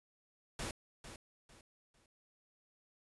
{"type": "noise with echo", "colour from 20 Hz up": "pink", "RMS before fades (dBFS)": -41, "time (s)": [0.59, 0.71], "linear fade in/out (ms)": 2, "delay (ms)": 450, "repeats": 3, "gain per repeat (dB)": -10, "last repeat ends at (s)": 2.06, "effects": ["resampled to 24000 Hz"]}